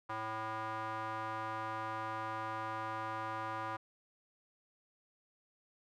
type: tone with band-pass filter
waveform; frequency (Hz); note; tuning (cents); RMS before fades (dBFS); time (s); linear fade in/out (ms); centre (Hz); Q
square; 110; A2; 0; -40; 0.09-3.77; 10; 1100; 2.7
effects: none